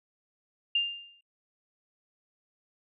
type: tone with exponential decay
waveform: sine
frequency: 2800 Hz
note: F7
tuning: 4 cents sharp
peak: -21 dBFS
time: 0.75-1.21 s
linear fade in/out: 5 ms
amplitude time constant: 99 ms
effects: noise-tail reverb RT60 0.1 s tail -26 dB re dry